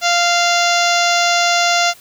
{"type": "harmonic tone", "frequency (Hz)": 695, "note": "F5", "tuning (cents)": -9, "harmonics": [1, 2, 3, 4, 5, 6, 7, 8, 9, 10], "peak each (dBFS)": [-16, -19, -21, -22, -23, -24, -24, -25, -26, -26], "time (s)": [0.01, 1.94], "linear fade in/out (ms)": 50, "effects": ["white hiss -44 dBFS RMS until 2 s"]}